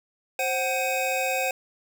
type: tone cluster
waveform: square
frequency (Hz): 527 / 749 / 2523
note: C5 / F#5 / D#7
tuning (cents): +12 / +21 / +23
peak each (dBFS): -29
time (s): 0.39-1.51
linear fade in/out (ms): 2
effects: none